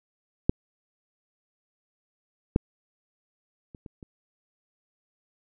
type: clicks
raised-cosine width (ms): 3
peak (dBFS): -6 / -6 / -30 / -29 / -30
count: 5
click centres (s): 0.495 / 2.561 / 3.748 / 3.862 / 4.028
effects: none